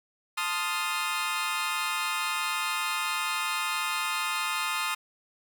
20% pulse chord, F dominant seventh, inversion first, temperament equal, 880 / 1046.5 / 1244.5 / 1396.9 Hz, A5 / C6 / Eb6 / F6, 0 / 0 / 0 / 0 cents, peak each -31 / -29 / -26 / -30 dBFS, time 0.37-4.95 s, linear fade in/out 10 ms, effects none

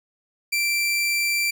sawtooth tone, 2349 Hz, D7, in tune, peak -17 dBFS, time 0.52-1.51 s, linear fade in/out 10 ms, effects none

